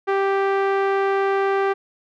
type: tone with low-pass filter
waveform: sawtooth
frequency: 392 Hz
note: G4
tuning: in tune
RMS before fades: -20 dBFS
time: 0.07-1.74 s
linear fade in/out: 20 ms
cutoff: 1700 Hz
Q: 1.1
effects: none